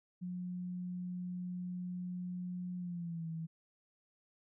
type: tone with pitch glide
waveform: sine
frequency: 179.7 to 162.89 Hz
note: F3 to E3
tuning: +50 to -20 cents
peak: -38 dBFS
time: 0.21-3.47 s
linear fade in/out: 20 ms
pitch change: -170 cents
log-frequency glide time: 2.78-3.28 s
effects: none